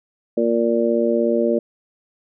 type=harmonic tone; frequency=116.54 Hz; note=A#2; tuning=in tune; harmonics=2 / 3 / 4 / 5; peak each=-21 / -21 / -21 / -21 dBFS; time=0.37-1.59 s; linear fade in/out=5 ms; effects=none